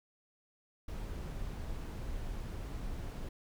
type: noise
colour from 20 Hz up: brown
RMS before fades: -40 dBFS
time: 0.88-3.29 s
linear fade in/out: 5 ms
effects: none